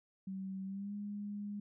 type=tone with pitch glide; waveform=sine; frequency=191.4 to 205.1 Hz; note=G3 to G#3; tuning=-41 to -21 cents; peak=-39 dBFS; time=0.27-1.6 s; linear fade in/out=5 ms; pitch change=+120 cents; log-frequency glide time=0.65-0.94 s; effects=none